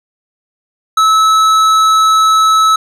sine tone with tanh clipping, 1300 Hz, E6, 24 cents flat, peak -8 dBFS, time 0.97-2.76 s, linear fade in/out 5 ms, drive 13 dB, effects none

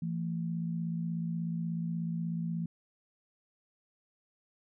sine tone pair together, 167.89 / 224.4 Hz, E3 / A3, +32 / +34 cents, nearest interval perfect fourth, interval 502 cents, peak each -32 / -39 dBFS, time 0.02-2.66 s, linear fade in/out 5 ms, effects none

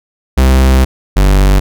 45% pulse tone pair in turn, 65.41 / 48.44 Hz, C2 / G1, 0 / -20 cents, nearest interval perfect fourth, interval 520 cents, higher first, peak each -5 dBFS, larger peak neither, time 0.37-0.85 / 1.16-1.6 s, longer first, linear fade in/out 10 ms, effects none

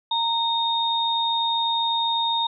sine tone pair together, 924 / 3696 Hz, A#5 / A#7, -16 / -16 cents, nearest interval 2 octaves, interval 2400 cents, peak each -23 dBFS, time 0.11-2.47 s, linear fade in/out 5 ms, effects none

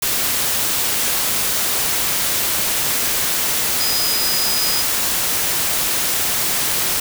sine tone in noise, 4978 Hz, D#8, in tune, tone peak -21 dBFS, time 3.8-4.82 s, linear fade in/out 5 ms, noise white, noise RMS -19 dBFS, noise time 0.02-7 s, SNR -5 dB, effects none

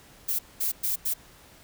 violet noise bursts at uneven times, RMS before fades -27 dBFS, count 4, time 0.28-0.39 / 0.6-0.72 / 0.83-0.96 / 1.05-1.14 s, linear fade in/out 10 ms, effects pink hiss -53 dBFS RMS until 1.63 s

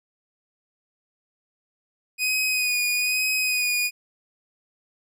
sawtooth tone with vibrato, 2489 Hz, D#7, in tune, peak -18 dBFS, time 2.18-3.91 s, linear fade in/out 50 ms, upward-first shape sine, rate 1.1 Hz, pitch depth 27 cents each way, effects none

